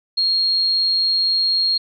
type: tone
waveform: sine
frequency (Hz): 4259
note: C8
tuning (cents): +30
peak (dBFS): -15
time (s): 0.17-1.78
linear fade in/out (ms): 10
effects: none